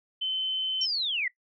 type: tone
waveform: sine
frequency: 3062 Hz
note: G7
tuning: 41 cents flat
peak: -27 dBFS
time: 0.21-0.86 s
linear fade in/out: 10 ms
type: linear sweep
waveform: sine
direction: down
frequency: 5630 to 1897 Hz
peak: -26 dBFS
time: 0.81-1.28 s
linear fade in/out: 5 ms
effects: noise-tail reverb RT60 0.1 s tail -18 dB re dry